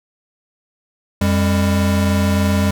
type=tone pair together; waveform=square; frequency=89.2 / 200.4 Hz; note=F2 / G3; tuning=+37 / +38 cents; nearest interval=octave + major second; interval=1401 cents; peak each=-17 dBFS; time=1.21-2.71 s; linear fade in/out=5 ms; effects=none